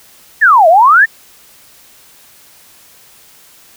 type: exponential two-way sweep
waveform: sine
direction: down then up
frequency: 1864.7 to 623 to 1864.7 Hz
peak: -3 dBFS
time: 0.41-1.06 s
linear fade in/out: 20 ms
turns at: 0.68 s
effects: white hiss -43 dBFS RMS until 3.76 s